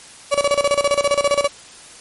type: tone with tremolo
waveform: 35% pulse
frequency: 570 Hz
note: C#5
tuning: 48 cents sharp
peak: -11 dBFS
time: 0.31-1.48 s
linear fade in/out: 20 ms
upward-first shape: square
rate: 15 Hz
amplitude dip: 80%
effects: white hiss -41 dBFS RMS until 2 s + MP3 48 kbps